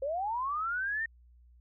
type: linear sweep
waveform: sine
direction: up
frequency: 520 to 1849 Hz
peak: -30 dBFS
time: 0.02-1.06 s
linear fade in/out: 5 ms
effects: added 60 Hz sine -56 dBFS peak until 1.6 s